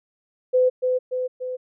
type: tone with echo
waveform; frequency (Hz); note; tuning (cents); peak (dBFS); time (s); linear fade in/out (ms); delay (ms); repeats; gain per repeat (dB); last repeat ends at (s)
sine; 507; B4; +45; -14; 0.53-0.7; 20; 290; 3; -4; 1.57
effects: none